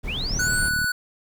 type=noise; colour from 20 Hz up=brown; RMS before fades=-30 dBFS; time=0.03-0.7 s; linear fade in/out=20 ms
type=linear sweep; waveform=sine; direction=up; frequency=2110 to 10040 Hz; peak=-27 dBFS; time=0.07-0.7 s; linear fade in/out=20 ms
type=click train; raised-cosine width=5 ms; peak=-21 dBFS; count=21; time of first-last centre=0.31-0.843 s; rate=37.5 Hz
type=tone; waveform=square; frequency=1480 Hz; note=F#6; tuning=in tune; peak=-22 dBFS; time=0.39-0.92 s; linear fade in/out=5 ms
effects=none